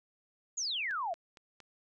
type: exponential sweep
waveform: sine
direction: down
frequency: 7040 to 632 Hz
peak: -32 dBFS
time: 0.57-1.14 s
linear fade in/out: 10 ms
type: click train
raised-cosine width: 0.2 ms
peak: -35 dBFS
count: 4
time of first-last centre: 0.91-1.603 s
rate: 4.33 Hz
effects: none